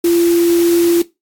sine tone in noise, 342.2 Hz, F4, 35 cents flat, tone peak -9 dBFS, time 0.04-1.02 s, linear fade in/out 5 ms, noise white, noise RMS -25 dBFS, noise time 0.04-1.02 s, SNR +13 dB, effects noise-tail reverb RT60 0.2 s tail -17 dB re dry + AAC 64 kbps

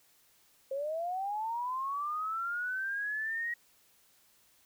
sine linear sweep, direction up, 528 to 1904 Hz, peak -32 dBFS, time 0.71-3.54 s, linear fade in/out 5 ms, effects white hiss -66 dBFS RMS until 4.65 s

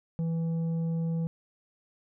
sine tone with tanh clipping, 164.81 Hz, E3, in tune, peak -28 dBFS, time 0.19-1.27 s, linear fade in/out 0 ms, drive 6 dB, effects none

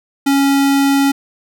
square tone, 277.2 Hz, C#4, in tune, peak -11 dBFS, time 0.26-1.12 s, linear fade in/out 10 ms, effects none

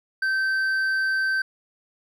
sine tone with hard clipping, 1550 Hz, G6, 20 cents flat, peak -22 dBFS, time 0.22-1.42 s, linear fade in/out 5 ms, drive 4 dB, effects none

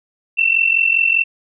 sine tone pair together, 2668 / 2713 Hz, E7 / E7, +20 / +49 cents, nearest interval unison, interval 29 cents, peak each -15 dBFS, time 0.37-1.24 s, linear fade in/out 20 ms, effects none

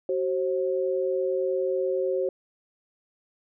sine tone pair together, 377 / 533.8 Hz, F#4 / C5, +32 / +35 cents, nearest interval tritone, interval 603 cents, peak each -26 dBFS, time 0.09-2.29 s, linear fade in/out 2 ms, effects none

